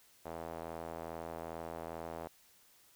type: tone with band-pass filter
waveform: sawtooth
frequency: 82.41 Hz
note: E2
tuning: in tune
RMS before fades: -44 dBFS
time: 0.25-2.28 s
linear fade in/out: 10 ms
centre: 680 Hz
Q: 1.7
effects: white hiss -65 dBFS RMS until 2.95 s